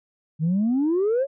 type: exponential sweep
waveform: sine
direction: up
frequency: 150.3 to 570 Hz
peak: -17 dBFS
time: 0.39-1.27 s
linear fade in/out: 50 ms
effects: tanh soft clip ceiling -16 dBFS

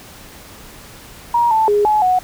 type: tone with pitch steps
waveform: sine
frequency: 947 / 881 / 413.2 / 850 / 736 Hz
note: A#5 / A5 / G#4 / G#5 / F#5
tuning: +27 / +2 / -9 / +40 / -9 cents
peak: -11 dBFS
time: 1.34-2.19 s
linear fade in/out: 5 ms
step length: 170 ms
effects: pink hiss -39 dBFS RMS until 2.23 s

